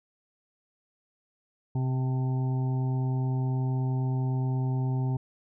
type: harmonic tone with a mistuned harmonic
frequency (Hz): 129.9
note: C3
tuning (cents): -12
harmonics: 1 / 2 / 3 / 5 / 6 / 7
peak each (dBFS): -25 / -36 / -41 / -49 / -45 / -45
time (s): 1.75-5.17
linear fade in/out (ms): 5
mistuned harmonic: 7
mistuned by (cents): -31
effects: none